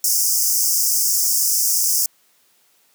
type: high-pass noise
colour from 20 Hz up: pink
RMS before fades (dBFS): -18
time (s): 0.04-2.06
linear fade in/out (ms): 2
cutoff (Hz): 5100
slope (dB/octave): 96
effects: white hiss -59 dBFS RMS until 2.94 s + high-pass 150 Hz 12 dB/octave